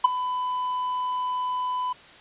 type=tone with ADSR envelope; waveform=triangle; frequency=1001 Hz; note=B5; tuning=23 cents sharp; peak=-8 dBFS; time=0.04-1.93 s; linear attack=9 ms; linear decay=14 ms; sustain=-15 dB; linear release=8 ms; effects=white hiss -48 dBFS RMS until 2.2 s + resampled to 8000 Hz